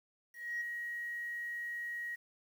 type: tone with ADSR envelope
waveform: sine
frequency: 1895 Hz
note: A#6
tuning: 28 cents sharp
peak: -32 dBFS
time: 0.33-2.16 s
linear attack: 280 ms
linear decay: 9 ms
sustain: -5 dB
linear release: 16 ms
effects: tanh soft clip ceiling -31 dBFS + 10-bit